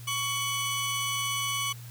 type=tone pair together; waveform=20% pulse; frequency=1119.9 / 2992 Hz; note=C#6 / F#7; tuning=+17 / +19 cents; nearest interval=octave + perfect fourth; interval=1702 cents; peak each=-26 dBFS; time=0.07-1.73 s; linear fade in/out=10 ms; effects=added 119 Hz sine -41 dBFS peak until 1.9 s + white hiss -51 dBFS RMS until 1.9 s